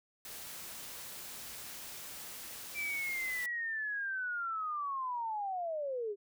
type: noise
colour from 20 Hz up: white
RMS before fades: -46 dBFS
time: 0.25-3.46 s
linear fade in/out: 2 ms
type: linear sweep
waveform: sine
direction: down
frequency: 2354 to 389.9 Hz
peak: -34 dBFS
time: 2.74-6.16 s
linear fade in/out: 50 ms
effects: none